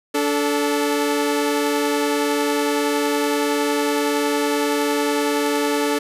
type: tone pair together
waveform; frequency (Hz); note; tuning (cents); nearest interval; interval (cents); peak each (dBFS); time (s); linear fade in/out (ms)
sawtooth; 289 / 438.9; D4 / A4; -28 / -4; perfect fifth; 724; -17; 0.14-5.99; 10
effects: resampled to 32000 Hz + 7-bit